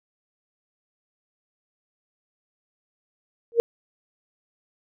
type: tone with exponential growth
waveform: sine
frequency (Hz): 466.2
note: A#4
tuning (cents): 0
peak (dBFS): -9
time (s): 3.52-3.6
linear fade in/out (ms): 0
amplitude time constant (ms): 16
effects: none